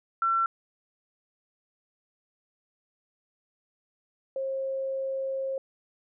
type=tone pair in turn; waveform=sine; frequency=1350 / 535.7 Hz; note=E6 / C5; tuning=+41 / +41 cents; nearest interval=octave + major third; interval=1600 cents; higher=first; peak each=-22 / -28 dBFS; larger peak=first; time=0.22-0.46 / 4.36-5.58 s; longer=second; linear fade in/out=2 ms; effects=none